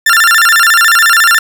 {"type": "tone with vibrato", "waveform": "40% pulse", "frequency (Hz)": 1568, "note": "G6", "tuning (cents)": 0, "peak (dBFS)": -4, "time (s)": [0.06, 1.39], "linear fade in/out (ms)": 5, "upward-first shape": "square", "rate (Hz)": 14, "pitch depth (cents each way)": 220, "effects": ["7-bit"]}